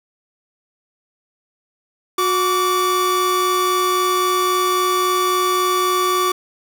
45% pulse tone pair together, 364.1 / 1156 Hz, F#4 / D6, -28 / -28 cents, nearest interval octave + minor sixth, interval 2000 cents, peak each -20 / -17 dBFS, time 2.18-6.32 s, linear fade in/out 5 ms, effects none

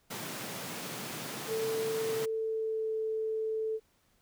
pink high-pass noise, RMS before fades -40 dBFS, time 0.1-2.26 s, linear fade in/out 10 ms, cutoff 120 Hz, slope 48 dB/octave
sine tone with pitch glide, 445 to 439.6 Hz, A4 to A4, +20 to -2 cents, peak -30 dBFS, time 1.47-3.8 s, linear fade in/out 50 ms, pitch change -22 cents, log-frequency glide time 2.2-2.93 s
effects pink hiss -70 dBFS RMS until 4.21 s

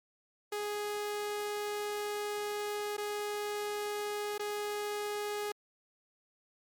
sawtooth tone with dropouts, 415.3 Hz, G#4, in tune, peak -30 dBFS, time 0.52-5.52 s, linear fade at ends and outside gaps 5 ms, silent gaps 2.968-2.979 / 4.38-4.394 s, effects MP3 96 kbps

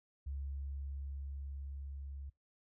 sine tone with level ramp, 69.3 Hz, C#2, in tune, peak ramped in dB -38 to -43 dBFS, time 0.26-2.3 s, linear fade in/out 10 ms, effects noise-tail reverb RT60 0.2 s tail -25 dB re dry

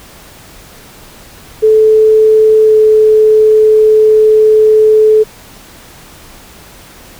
sine tone with pitch glide, 435.2 to 432.4 Hz, A4 to A4, -19 to -30 cents, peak -3 dBFS, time 1.62-5.24 s, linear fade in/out 20 ms, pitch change -11 cents, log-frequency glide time 2.63-2.75 s, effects pink hiss -36 dBFS RMS until 7.19 s

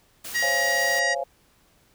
white noise, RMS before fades -36 dBFS, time 0.24-1 s, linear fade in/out 10 ms
harmonic tone, 950 Hz, A#5, 33 cents sharp, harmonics 2 / 3 / 4 / 5 / 6 / 7 / 8 / 9, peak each -22 / -37 / -39 / -32 / -35 / -37 / -46 / -41 dBFS, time 0.34-1.15 s, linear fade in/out 20 ms
sine chord, Db major seventh, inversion third, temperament just, 519.7 / 554.4 / 693 / 831.5 Hz, C5 / Db5 / F5 / Ab5, -12 / 0 / -14 / +2 cents, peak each -32 / -30 / -29 / -34 dBFS, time 0.42-1.24 s, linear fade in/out 10 ms
effects pink hiss -61 dBFS RMS until 1.94 s

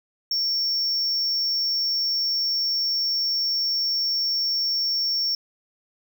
triangle tone, 5470 Hz, F8, 37 cents flat, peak -20 dBFS, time 0.31-5.35 s, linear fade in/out 2 ms, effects none

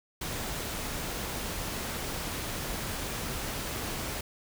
pink noise, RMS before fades -35 dBFS, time 0.21-4.21 s, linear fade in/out 5 ms, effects none

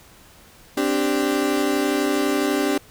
35% pulse chord, C suspended second, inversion none, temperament equal, 261.6 / 293.7 / 392 Hz, C4 / D4 / G4, 0 / 0 / 0 cents, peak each -24 / -20 / -22 dBFS, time 0.77-2.78 s, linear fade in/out 5 ms, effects pink hiss -49 dBFS RMS until 2.9 s

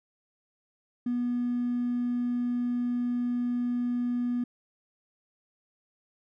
triangle tone with hard clipping, 243.4 Hz, B3, 25 cents flat, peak -26 dBFS, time 1.06-4.44 s, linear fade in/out 5 ms, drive 3 dB, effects none

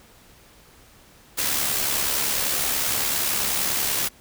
white noise with amplitude modulation, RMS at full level -22 dBFS, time 1.37-4.09 s, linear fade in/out 20 ms, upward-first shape sine, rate 70.4 Hz, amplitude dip 40%, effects pink hiss -52 dBFS RMS until 4.2 s

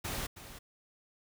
pink noise with echo, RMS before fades -37 dBFS, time 0.04-0.27 s, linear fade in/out 10 ms, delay 320 ms, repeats 1, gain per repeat -12 dB, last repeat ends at 0.59 s, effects none

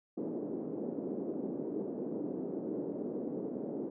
white band-pass noise, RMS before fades -38 dBFS, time 0.17-3.9 s, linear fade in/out 10 ms, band 210 to 410 Hz, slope 24 dB/octave, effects none

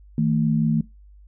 sine tone pair together, 158.16 / 224 Hz, D#3 / A3, +29 / +31 cents, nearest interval tritone, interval 602 cents, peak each -20 dBFS, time 0.18-0.81 s, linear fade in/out 2 ms, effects noise-tail reverb RT60 0.2 s tail -21 dB re dry + added 50 Hz sine -45 dBFS peak until 1.27 s

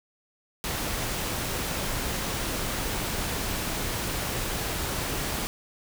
pink noise, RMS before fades -30 dBFS, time 0.64-5.47 s, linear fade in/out 0 ms, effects none

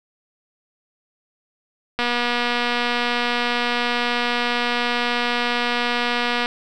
click train, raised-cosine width 0.3 ms, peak -6 dBFS, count 1078, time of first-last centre 1.99-6.459 s, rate 241 Hz, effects none

